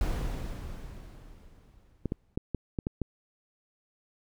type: noise with exponential decay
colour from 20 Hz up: brown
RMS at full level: -28 dBFS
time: 0.01-2.36 s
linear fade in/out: 1 ms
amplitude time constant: 510 ms
type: clicks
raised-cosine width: 3 ms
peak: -17 dBFS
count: 7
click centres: 2.057 / 2.121 / 2.375 / 2.547 / 2.788 / 2.869 / 3.017 s
effects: none